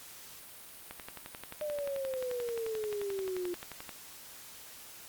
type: click train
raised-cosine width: 0.3 ms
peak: -26 dBFS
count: 35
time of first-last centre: 0.91-3.892 s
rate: 11.4 Hz
type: exponential sweep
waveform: sine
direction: down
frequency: 607 to 350 Hz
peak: -33 dBFS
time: 1.61-3.54 s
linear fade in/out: 5 ms
effects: white hiss -50 dBFS RMS until 5.08 s + Opus 48 kbps